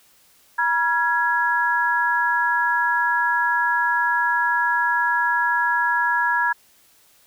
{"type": "tone cluster", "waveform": "sine", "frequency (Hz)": [962, 1380, 1669], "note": ["B5", "F6", "G#6"], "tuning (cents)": [-46, -21, 8], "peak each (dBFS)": [-21, -27, -20], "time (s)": [0.58, 6.53], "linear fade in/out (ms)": 10, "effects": ["white hiss -56 dBFS RMS until 7.26 s"]}